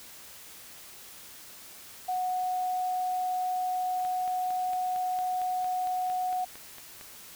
sine tone, 735 Hz, F#5, 12 cents flat, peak -27 dBFS, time 2.08-6.45 s, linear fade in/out 10 ms
click train, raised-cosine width 0.3 ms, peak -29 dBFS, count 14, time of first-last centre 4.05-7.011 s, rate 4.39 Hz
effects white hiss -48 dBFS RMS until 7.35 s

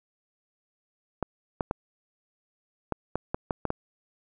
clicks, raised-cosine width 1 ms, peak -13 dBFS, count 9, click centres 1.227 / 1.608 / 1.711 / 2.923 / 3.156 / 3.345 / 3.508 / 3.653 / 3.704 s, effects none

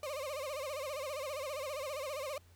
35% pulse tone with vibrato, 565 Hz, C#5, 33 cents sharp, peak -36 dBFS, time 0.03-2.38 s, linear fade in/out 2 ms, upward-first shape sine, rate 15 Hz, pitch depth 150 cents each way, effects added 87 Hz sine -60 dBFS peak until 2.55 s + pink hiss -67 dBFS RMS until 2.55 s

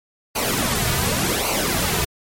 pink noise with flanger, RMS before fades -21 dBFS, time 0.35-2.05 s, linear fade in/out 10 ms, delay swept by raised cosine 0.56 to 3.76 ms, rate 0.88 Hz, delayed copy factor -0.7, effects MP3 64 kbps

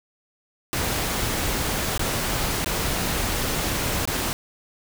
pink noise with dropouts, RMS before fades -25 dBFS, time 0.73-4.33 s, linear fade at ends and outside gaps 0 ms, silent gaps 1.977-1.994 / 2.645-2.66 / 4.054-4.075 s, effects none

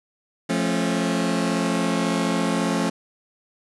sawtooth chord, F augmented, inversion none, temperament just, 174.61 / 218.3 / 272.8 Hz, F3 / A3 / C#4, 0 / -13 / -28 cents, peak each -21 dBFS, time 0.49-2.9 s, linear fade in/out 10 ms, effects resampled to 24000 Hz + 8-bit

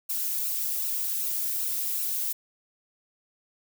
violet noise with flanger, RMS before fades -29 dBFS, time 0.09-2.33 s, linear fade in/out 10 ms, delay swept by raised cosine 0.72 to 2.82 ms, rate 2.6 Hz, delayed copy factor +0.6, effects none

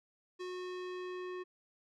square tone with low-pass filter sweep, 364.3 Hz, F#4, 27 cents flat, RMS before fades -42 dBFS, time 0.39-1.44 s, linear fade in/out 20 ms, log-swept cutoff 5300 to 2300 Hz, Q 0.97, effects none

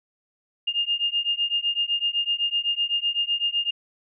sine beating tone pair, 2820 / 2827.9 Hz, F7 / F7, +16 / +21 cents, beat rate 7.9 Hz, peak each -25 dBFS, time 0.67-3.71 s, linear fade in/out 10 ms, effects none

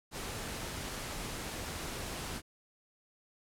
pink noise, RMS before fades -40 dBFS, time 0.11-2.42 s, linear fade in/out 50 ms, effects low-pass 12000 Hz 12 dB/octave

